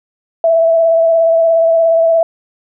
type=tone with vibrato; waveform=sine; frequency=659.3 Hz; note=E5; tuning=in tune; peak=-7 dBFS; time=0.44-2.23 s; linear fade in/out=2 ms; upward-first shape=sine; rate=17 Hz; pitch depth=21 cents each way; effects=none